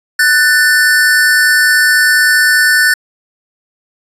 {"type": "tone pair together", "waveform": "square", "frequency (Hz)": [1490.5, 1775], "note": ["F#6", "A6"], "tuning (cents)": [12, 15], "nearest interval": "minor third", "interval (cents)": 303, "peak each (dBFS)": [-11, -10], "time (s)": [0.19, 2.94], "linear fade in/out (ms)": 5, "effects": ["resampled to 32000 Hz"]}